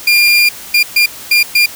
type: tone bursts at uneven times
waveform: 30% pulse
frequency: 2403 Hz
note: D7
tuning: 39 cents sharp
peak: -4 dBFS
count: 5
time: 0.07-0.49 / 0.74-0.83 / 0.96-1.06 / 1.31-1.43 / 1.55-1.66 s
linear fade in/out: 5 ms
effects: white hiss -30 dBFS RMS until 1.75 s